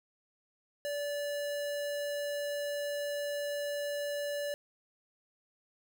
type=tone; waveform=square; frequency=579 Hz; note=D5; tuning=25 cents flat; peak=-34 dBFS; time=0.85-4.54 s; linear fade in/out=0 ms; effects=none